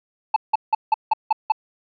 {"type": "tone bursts", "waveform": "triangle", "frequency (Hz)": 873, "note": "A5", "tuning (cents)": -14, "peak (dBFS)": -11, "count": 7, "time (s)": [0.34, 1.521], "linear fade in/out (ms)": 5, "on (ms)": 23, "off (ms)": 170, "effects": ["resampled to 11025 Hz"]}